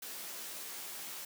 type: noise with comb filter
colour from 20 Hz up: white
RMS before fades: -44 dBFS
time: 0.02-1.25 s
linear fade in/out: 5 ms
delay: 15 ms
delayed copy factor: -0.85
effects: high-pass 200 Hz 12 dB/octave